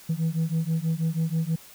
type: beating tone pair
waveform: sine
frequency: 159.4 / 165.6 Hz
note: D#3 / E3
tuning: +42 / +8 cents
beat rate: 6.2 Hz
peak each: -24 dBFS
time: 0.09-1.56 s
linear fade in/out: 10 ms
effects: tanh soft clip ceiling -20 dBFS + white hiss -49 dBFS RMS until 1.74 s